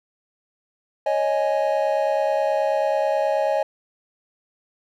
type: chord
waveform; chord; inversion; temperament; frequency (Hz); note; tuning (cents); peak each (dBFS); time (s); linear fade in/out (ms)
triangle; C# suspended second; none; just; 554.4 / 623.7 / 831.5; C#5 / D#5 / G#5; 0 / +4 / +2; -21 / -20 / -23; 1.06-3.63; 5
effects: none